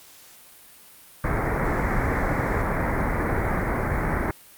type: low-pass noise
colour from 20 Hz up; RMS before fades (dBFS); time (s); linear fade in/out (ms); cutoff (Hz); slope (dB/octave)
pink; -24; 1.24-4.31; 2; 2200; 96
effects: white hiss -49 dBFS RMS until 4.57 s + Opus 48 kbps